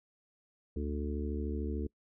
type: harmonic tone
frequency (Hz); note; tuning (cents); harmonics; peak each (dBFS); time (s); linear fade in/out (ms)
73.42; D2; 0; 1 / 3 / 4 / 5 / 6; -35 / -40 / -41 / -42 / -43; 0.76-1.87; 5
effects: noise-tail reverb RT60 0.1 s tail -25 dB re dry